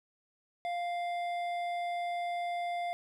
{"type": "tone with hard clipping", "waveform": "triangle", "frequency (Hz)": 698.5, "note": "F5", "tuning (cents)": 0, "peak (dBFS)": -34, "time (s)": [0.65, 2.93], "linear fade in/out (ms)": 0, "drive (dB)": 13, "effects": []}